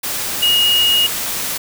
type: tone in noise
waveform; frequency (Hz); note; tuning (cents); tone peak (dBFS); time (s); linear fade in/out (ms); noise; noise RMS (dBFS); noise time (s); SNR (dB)
sine; 2871; F7; +47; -11; 0.42-1.07; 10; white; -22; 0.03-1.58; +8
effects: none